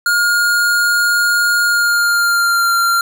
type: tone with pitch glide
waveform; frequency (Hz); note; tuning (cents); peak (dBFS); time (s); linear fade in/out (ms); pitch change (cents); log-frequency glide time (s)
square; 1423 to 1381.7; F6 to F6; +32 to -19; -12; 0.06-3.01; 2; -51; 1.64-2.75
effects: none